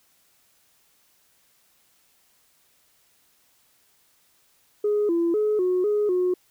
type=tone with pitch steps; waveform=sine; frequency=416.9 / 338.5 / 424.6 / 364.7 / 417.5 / 362.7 Hz; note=G#4 / E4 / G#4 / F#4 / G#4 / F#4; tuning=+7 / +46 / +38 / -25 / +9 / -34 cents; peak=-18 dBFS; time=4.84-6.34 s; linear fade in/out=5 ms; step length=250 ms; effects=tanh soft clip ceiling -16 dBFS + white hiss -63 dBFS RMS until 6.5 s